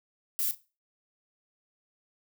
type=noise with echo; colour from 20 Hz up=violet; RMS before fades=-29 dBFS; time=0.39-0.51 s; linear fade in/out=0 ms; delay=37 ms; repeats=1; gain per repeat=-15 dB; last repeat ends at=0.547 s; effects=noise-tail reverb RT60 0.3 s tail -17 dB re dry